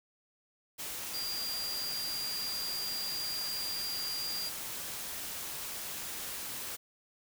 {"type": "tone in noise", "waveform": "sine", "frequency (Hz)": 4775, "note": "D8", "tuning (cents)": 28, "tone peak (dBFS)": -35, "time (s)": [1.13, 4.5], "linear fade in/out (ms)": 20, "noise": "white", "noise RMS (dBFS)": -40, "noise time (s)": [0.78, 6.77], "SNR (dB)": 2, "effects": []}